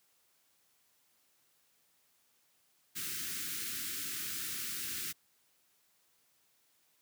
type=band-stop noise; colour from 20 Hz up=white; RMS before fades=-39 dBFS; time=2.95-5.13 s; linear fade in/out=20 ms; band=390 to 1300 Hz; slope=48 dB/octave; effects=white hiss -72 dBFS RMS until 7.01 s + high-pass 80 Hz 12 dB/octave